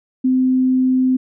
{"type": "tone", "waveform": "sine", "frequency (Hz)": 257.6, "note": "C4", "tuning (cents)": -27, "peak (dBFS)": -12, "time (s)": [0.24, 1.17], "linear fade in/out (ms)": 10, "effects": []}